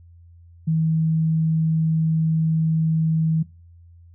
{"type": "tone", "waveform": "sine", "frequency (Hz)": 160.1, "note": "D#3", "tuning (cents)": 50, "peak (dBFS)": -17, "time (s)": [0.67, 3.43], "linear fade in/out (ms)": 10, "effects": ["noise-tail reverb RT60 0.4 s tail -22 dB re dry", "added 85 Hz sine -45 dBFS peak until 4.14 s"]}